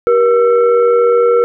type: tone with frequency modulation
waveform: sine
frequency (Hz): 476.7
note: A#4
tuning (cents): +39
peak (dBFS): -7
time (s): 0.07-1.44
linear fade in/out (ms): 0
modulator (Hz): 863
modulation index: 0.58
effects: none